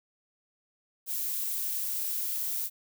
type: noise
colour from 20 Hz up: violet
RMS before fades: -32 dBFS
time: 1.06-2.7 s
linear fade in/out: 50 ms
effects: none